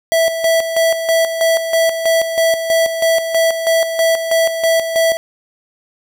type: tone with tremolo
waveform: square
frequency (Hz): 657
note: E5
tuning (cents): -6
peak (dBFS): -11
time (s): 0.12-5.17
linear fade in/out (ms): 0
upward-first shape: square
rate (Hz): 3.1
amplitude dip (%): 60
effects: none